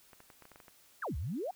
clicks, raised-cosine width 0.5 ms, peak -38 dBFS, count 9, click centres 0.132 / 0.204 / 0.302 / 0.423 / 0.454 / 0.517 / 0.559 / 0.602 / 0.682 s
sine exponential two-way sweep, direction down then up, 1856 to 62.7 to 797 Hz, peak -34 dBFS, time 1.02-1.51 s, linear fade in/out 5 ms, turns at 1.17 s
effects white hiss -63 dBFS RMS until 1.55 s

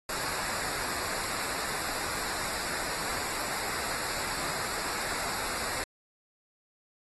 pink noise with comb filter, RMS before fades -34 dBFS, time 0.09-5.84 s, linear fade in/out 2 ms, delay 0.32 ms, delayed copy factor -0.75, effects AAC 32 kbps

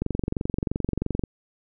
click train, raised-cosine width 3 ms, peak -12 dBFS, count 29, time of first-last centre 0.02-1.237 s, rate 23 Hz, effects none

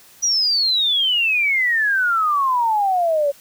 sine exponential sweep, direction down, 5900 to 554.4 Hz, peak -15 dBFS, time 0.22-3.32 s, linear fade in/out 20 ms, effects white hiss -48 dBFS RMS until 3.4 s

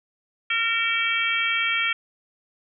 harmonic tone with a mistuned harmonic, 458.9 Hz, A#4, 27 cents flat, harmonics 3 / 4 / 5 / 6 / 7, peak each -28 / -29 / -24 / -29 / -28 dBFS, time 0.5-1.93 s, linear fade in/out 5 ms, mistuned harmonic 6, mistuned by -47 cents, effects none

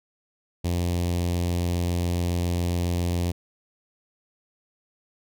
sawtooth tone with notch filter, 87.3 Hz, F2, in tune, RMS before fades -25 dBFS, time 0.64-3.32 s, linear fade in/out 10 ms, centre 1400 Hz, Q 0.76, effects none

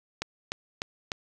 click train, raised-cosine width 0.2 ms, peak -13 dBFS, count 4, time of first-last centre 0.22-1.118 s, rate 3.34 Hz, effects none

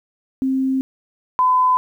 sine tone pair in turn, 264.5 / 1011.7 Hz, C4 / B5, +19 / +41 cents, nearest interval octave + major seventh, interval 2322 cents, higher second, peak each -16 / -12 dBFS, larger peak second, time 0.42-0.81 / 1.39-1.77 s, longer first, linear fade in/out 0 ms, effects 9-bit

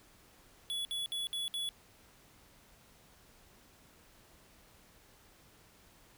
square tone bursts, 3400 Hz, G#7, 40 cents sharp, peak -35 dBFS, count 5, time 0.7-1.69 s, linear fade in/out 0 ms, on 150 ms, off 60 ms, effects pink hiss -62 dBFS RMS until 6.17 s

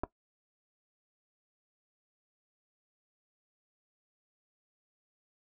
clicks, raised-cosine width 1 ms, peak -20 dBFS, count 2, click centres 0.035 / 0.038 s, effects noise-tail reverb RT60 0.1 s tail -17 dB re dry

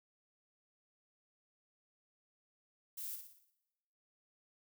violet noise with echo, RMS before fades -44 dBFS, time 2.97-3.16 s, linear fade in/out 10 ms, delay 58 ms, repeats 6, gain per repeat -6 dB, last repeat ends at 3.508 s, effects noise-tail reverb RT60 1.0 s tail -19 dB re dry

